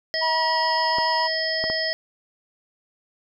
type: harmonic tone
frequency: 640 Hz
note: D#5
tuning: 49 cents sharp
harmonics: 1 / 3 / 5 / 7 / 8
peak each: -28 / -27 / -37 / -33 / -26 dBFS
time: 0.14-1.93 s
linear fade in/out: 0 ms
type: tone with vibrato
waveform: triangle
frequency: 960 Hz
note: B5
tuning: 49 cents flat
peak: -20 dBFS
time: 0.21-1.28 s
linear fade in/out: 20 ms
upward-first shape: square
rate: 7.1 Hz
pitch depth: 14 cents each way
type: clicks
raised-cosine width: 1 ms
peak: -16 dBFS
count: 3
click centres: 0.985 / 1.64 / 1.7 s
effects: none